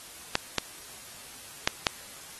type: clicks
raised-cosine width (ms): 0.2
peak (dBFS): -4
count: 4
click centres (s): 0.354 / 0.583 / 1.675 / 1.868
effects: white hiss -46 dBFS RMS until 2.39 s + AAC 32 kbps